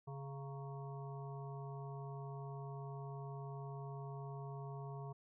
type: harmonic tone with a mistuned harmonic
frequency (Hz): 138.59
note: C#3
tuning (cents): 0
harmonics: 1 / 3 / 5 / 7 / 8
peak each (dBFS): -45 / -53 / -55 / -56 / -58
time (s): 0.07-5.13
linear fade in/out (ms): 10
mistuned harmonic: 7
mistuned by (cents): -69
effects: none